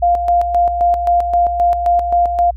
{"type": "tone with tremolo", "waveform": "sine", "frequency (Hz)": 698.5, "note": "F5", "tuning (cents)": 0, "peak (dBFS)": -9, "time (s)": [0.02, 2.51], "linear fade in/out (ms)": 10, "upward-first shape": "square", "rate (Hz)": 3.8, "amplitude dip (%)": 55, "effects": ["added 60 Hz sine -26 dBFS peak until 2.56 s"]}